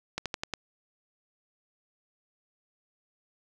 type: slowing click train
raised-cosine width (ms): 0.2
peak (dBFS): -14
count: 5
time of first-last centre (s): 0.18-0.537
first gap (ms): 77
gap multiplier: 1.1
effects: none